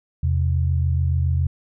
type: tone pair together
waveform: sine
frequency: 83.09 / 130.2 Hz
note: E2 / C3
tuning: +14 / -8 cents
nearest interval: minor sixth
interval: 778 cents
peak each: -18 / -23 dBFS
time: 0.23-1.47 s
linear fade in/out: 5 ms
effects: none